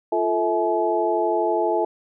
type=tone cluster; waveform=sine; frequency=347 / 439.4 / 651 / 851 Hz; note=F4 / A4 / E5 / G#5; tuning=-11 / -2 / -22 / +42 cents; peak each=-24 dBFS; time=0.12-1.85 s; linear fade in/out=5 ms; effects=none